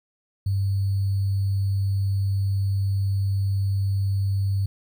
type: tone with sample-and-hold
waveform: sine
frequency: 98 Hz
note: G2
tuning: in tune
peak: -20 dBFS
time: 0.46-4.66 s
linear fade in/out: 5 ms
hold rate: 4410 Hz
effects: none